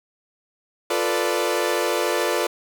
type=chord; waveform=sawtooth; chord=B half-diminished seventh; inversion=second; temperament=equal; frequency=349.2 / 440 / 493.9 / 587.3 Hz; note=F4 / A4 / B4 / D5; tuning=0 / 0 / 0 / 0 cents; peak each=-22 dBFS; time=0.9-2.47 s; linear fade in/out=5 ms; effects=none